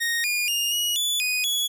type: tone with pitch steps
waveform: sawtooth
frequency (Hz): 1862 / 2429 / 2829 / 2903 / 3457 / 2486 / 3378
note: A#6 / D#7 / F7 / F#7 / A7 / D#7 / G#7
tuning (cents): -2 / -42 / +22 / -34 / -31 / -2 / +29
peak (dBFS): -19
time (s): 0-1.68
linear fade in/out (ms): 20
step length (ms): 240
effects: none